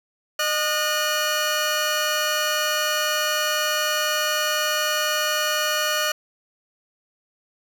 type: tone pair together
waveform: 15% pulse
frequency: 610 / 1454 Hz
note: D#5 / F#6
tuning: -34 / -31 cents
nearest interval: octave + minor third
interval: 1503 cents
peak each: -17 dBFS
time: 0.39-6.12 s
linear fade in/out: 5 ms
effects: none